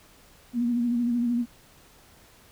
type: tone with vibrato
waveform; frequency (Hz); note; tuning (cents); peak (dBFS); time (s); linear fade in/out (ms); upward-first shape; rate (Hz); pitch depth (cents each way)
sine; 239.2; A#3; +45; -22; 0.53-1.46; 50; sine; 13; 42
effects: pink hiss -55 dBFS RMS until 2.51 s